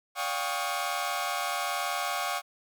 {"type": "tone cluster", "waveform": "sawtooth", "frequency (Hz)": [577, 713, 794, 1109, 1258], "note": ["D5", "F5", "G5", "C#6", "D#6"], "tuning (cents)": [-31, 36, 22, 0, 19], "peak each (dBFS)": [-36, -30, -32, -30, -34], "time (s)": [0.15, 2.42], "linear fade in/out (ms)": 50, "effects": []}